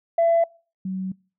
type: tone pair in turn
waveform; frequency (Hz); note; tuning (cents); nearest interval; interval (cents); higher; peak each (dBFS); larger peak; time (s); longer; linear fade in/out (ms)
sine; 671 / 188.29; E5 / F#3; +31 / +31; octave + minor seventh; 2200; first; -14 / -25; first; 0.18-0.44 / 0.85-1.12; second; 5
effects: noise-tail reverb RT60 0.4 s tail -26 dB re dry + tanh soft clip ceiling -12 dBFS